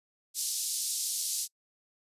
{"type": "band-pass noise", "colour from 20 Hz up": "white", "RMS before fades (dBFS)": -33, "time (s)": [0.34, 1.48], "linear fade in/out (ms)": 50, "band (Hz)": [4300, 11000], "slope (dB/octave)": 24, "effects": ["noise-tail reverb RT60 0.1 s tail -26 dB re dry", "resampled to 32000 Hz"]}